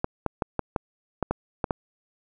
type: clicks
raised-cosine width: 1 ms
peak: -10 dBFS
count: 9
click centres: 0.044 / 0.263 / 0.422 / 0.593 / 0.762 / 1.227 / 1.31 / 1.642 / 1.708 s
effects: none